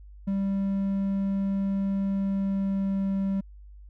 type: tone with pitch glide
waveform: triangle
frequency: 196 to 194.65 Hz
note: G3 to G3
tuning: 0 to -12 cents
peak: -22 dBFS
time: 0.27-3.41 s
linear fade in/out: 10 ms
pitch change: -12 cents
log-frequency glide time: 2.08-3.14 s
effects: added 50 Hz sine -44 dBFS peak until 3.89 s